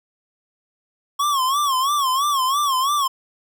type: tone with vibrato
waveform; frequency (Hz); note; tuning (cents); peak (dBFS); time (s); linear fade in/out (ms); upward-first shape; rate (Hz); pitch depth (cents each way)
square; 1100; C#6; -14; -18; 1.19-3.08; 10; sine; 3; 130
effects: none